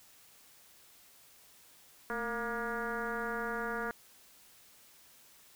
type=tone with frequency modulation; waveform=sine; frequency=944 Hz; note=A#5; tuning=22 cents sharp; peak=-33 dBFS; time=2.1-3.91 s; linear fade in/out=0 ms; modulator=241 Hz; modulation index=3.1; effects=white hiss -60 dBFS RMS until 5.55 s